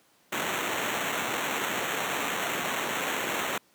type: noise with sample-and-hold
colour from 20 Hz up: white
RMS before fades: -30 dBFS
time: 0.32-3.58 s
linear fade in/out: 5 ms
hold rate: 4900 Hz
effects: pink hiss -63 dBFS RMS until 3.74 s + high-pass 200 Hz 12 dB/octave